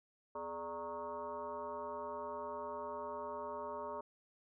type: tone with frequency modulation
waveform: sine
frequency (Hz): 760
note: F#5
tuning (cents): +46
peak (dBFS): -40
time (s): 0.35-4.01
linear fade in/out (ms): 5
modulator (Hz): 170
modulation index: 2.3
effects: none